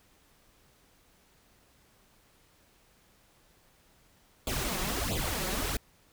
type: noise with flanger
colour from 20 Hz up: pink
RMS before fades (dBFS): -32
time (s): 4.47-5.77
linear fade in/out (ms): 2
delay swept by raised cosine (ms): 0.26 to 5.46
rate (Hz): 1.5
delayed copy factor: +1
effects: pink hiss -64 dBFS RMS until 6.12 s